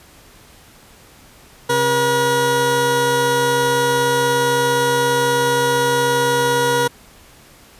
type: tone pair together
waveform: 20% pulse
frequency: 134.8 / 480.4 Hz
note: C#3 / B4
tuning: -48 / -48 cents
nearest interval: octave + minor seventh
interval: 2200 cents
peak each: -19 / -10 dBFS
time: 1.69-6.88 s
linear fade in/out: 10 ms
effects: pink hiss -46 dBFS RMS until 7.79 s + resampled to 32000 Hz